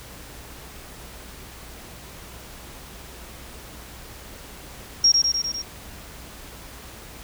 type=tone with echo; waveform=sine; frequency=5588 Hz; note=F8; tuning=in tune; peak=-12 dBFS; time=5.04-5.12 s; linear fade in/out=5 ms; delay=100 ms; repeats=5; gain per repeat=-3 dB; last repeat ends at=5.62 s; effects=added 60 Hz sine -46 dBFS peak until 7.23 s + pink hiss -42 dBFS RMS until 7.23 s